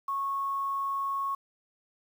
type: tone with quantisation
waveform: sine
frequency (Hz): 1100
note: C#6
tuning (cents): -14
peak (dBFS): -28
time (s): 0.08-1.35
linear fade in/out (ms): 5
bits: 9
effects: none